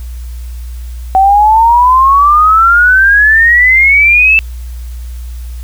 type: exponential sweep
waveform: sine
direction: up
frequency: 756 to 2660 Hz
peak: -3 dBFS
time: 1.15-4.39 s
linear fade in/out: 0 ms
effects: added 60 Hz sine -20 dBFS peak until 5.63 s + white hiss -41 dBFS RMS until 5.63 s